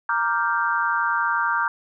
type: chord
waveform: sine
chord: G minor seventh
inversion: first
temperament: equal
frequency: 932.3 / 1174.7 / 1396.9 / 1568 Hz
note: Bb5 / D6 / F6 / G6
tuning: 0 / 0 / 0 / 0 cents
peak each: -25 dBFS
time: 0.09-1.68 s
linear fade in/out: 2 ms
effects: none